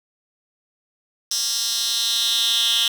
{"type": "tone with high-pass filter sweep", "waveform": "10% pulse", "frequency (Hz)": 231.7, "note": "A#3", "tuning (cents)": -10, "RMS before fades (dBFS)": -21, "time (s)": [1.31, 2.88], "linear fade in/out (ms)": 2, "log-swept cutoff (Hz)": [5100, 3200], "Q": 4, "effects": []}